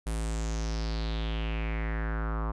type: tone with low-pass filter sweep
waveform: square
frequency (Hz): 55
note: A1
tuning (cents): 0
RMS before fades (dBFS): -31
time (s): 0.06-2.52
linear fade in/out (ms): 10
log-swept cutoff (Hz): 10000 to 1100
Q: 4.2
effects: none